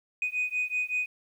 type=beating tone pair; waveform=sine; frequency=2489 / 2494.3 Hz; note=D#7 / D#7; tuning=0 / +4 cents; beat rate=5.3 Hz; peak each=-29 dBFS; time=0.22-1.06 s; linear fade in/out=2 ms; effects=tanh soft clip ceiling -22 dBFS + 10-bit